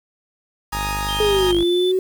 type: chord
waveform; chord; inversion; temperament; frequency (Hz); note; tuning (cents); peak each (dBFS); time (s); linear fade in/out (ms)
sawtooth; Ab suspended second; none; equal; 830.6 / 932.3 / 1244.5; Ab5 / Bb5 / Eb6; 0 / 0 / 0; -24; 0.72-1.52; 10
type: tone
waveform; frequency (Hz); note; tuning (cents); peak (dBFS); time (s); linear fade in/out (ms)
sawtooth; 50.2; G1; +42; -22; 0.72-1.64; 20
type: tone with pitch glide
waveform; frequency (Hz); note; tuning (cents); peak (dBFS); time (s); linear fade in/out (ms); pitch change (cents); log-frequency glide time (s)
triangle; 3164 to 3511; G7 to A7; +15 to -4; -23; 1.08-1.92; 10; +181; 1.55-1.63
type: exponential two-way sweep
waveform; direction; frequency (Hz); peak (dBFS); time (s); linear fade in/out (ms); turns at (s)
sine; down then up; 430 to 341.9 to 377.2; -15; 1.2-1.99; 2; 1.58
effects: 7-bit